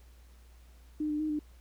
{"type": "tone with pitch steps", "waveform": "sine", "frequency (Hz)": [303.8, 299.2, 309, 300.2], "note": ["D#4", "D4", "D#4", "D4"], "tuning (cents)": [-41, 32, -12, 38], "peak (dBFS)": -29, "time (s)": [1, 1.392], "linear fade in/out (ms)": 5, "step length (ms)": 98, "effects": ["added 60 Hz sine -53 dBFS peak until 1.6 s", "pink hiss -65 dBFS RMS until 1.6 s"]}